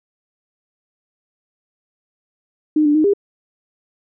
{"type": "tone with pitch steps", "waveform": "sine", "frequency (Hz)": [305.5, 294.6, 309.2, 403.3], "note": ["D#4", "D4", "D#4", "G4"], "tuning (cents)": [-32, 6, -11, 49], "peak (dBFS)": -11, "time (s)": [2.76, 3.136], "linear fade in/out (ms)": 5, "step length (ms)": 94, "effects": []}